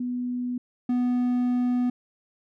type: tone pair in turn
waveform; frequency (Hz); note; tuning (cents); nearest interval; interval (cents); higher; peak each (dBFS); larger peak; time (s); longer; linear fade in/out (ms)
sine / triangle; 246.9 / 246.9; B3 / B3; 0 / 0; unison; 0; neither; -26 / -19; second; 0-0.58 / 0.89-1.9; second; 5
effects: none